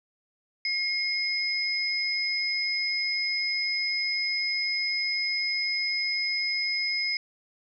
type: tone pair together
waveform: sine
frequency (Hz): 2154 / 5054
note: C7 / D#8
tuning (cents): +50 / +26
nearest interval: octave + minor third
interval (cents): 1476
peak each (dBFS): -28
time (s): 0.65-7.17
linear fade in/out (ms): 2
effects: none